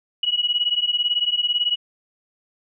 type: beating tone pair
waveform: sine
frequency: 2912 / 2930 Hz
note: F#7 / F#7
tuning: -28 / -18 cents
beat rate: 18 Hz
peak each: -21 / -22 dBFS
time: 0.23-1.76 s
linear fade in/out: 5 ms
effects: none